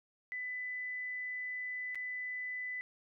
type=tone with dropouts; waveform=sine; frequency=1999 Hz; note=B6; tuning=20 cents sharp; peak=-37 dBFS; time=0.32-2.81 s; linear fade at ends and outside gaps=0 ms; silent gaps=1.947-1.955 s; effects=none